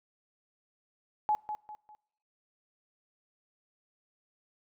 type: tone with echo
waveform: sine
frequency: 848 Hz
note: G#5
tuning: 36 cents sharp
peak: -24 dBFS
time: 1.29-1.35 s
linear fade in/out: 0 ms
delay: 200 ms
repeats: 3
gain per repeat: -9 dB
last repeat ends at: 1.95 s
effects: noise-tail reverb RT60 0.9 s tail -25 dB re dry